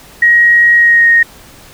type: tone with pitch glide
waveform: sine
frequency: 1891 to 1861.7 Hz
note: A#6 to A#6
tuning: +24 to -3 cents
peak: -4 dBFS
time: 0.22-1.23 s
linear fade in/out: 5 ms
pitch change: -27 cents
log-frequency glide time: 0.75-1.09 s
effects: pink hiss -38 dBFS RMS until 1.73 s